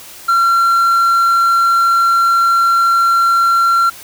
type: tone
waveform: triangle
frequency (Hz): 1367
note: F6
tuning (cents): -37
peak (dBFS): -7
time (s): 0.28-3.9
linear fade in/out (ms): 10
effects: white hiss -35 dBFS RMS until 4.03 s